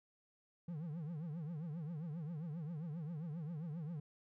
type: tone with vibrato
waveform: triangle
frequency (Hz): 160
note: D#3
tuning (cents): +49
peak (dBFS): -39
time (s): 0.68-4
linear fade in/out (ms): 5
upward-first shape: triangle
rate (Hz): 7.5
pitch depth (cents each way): 210
effects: none